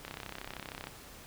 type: click train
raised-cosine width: 0.3 ms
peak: -24 dBFS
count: 28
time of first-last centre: 0.05-0.871 s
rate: 32.9 Hz
effects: pink hiss -51 dBFS RMS until 1.26 s